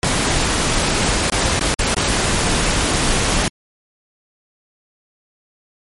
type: noise with dropouts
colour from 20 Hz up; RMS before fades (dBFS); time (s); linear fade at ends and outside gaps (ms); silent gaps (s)
pink; -17; 0.03-3.48; 1; 1.3-1.321 / 1.594-1.609 / 1.743-1.791 / 1.945-1.967
effects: MP3 48 kbps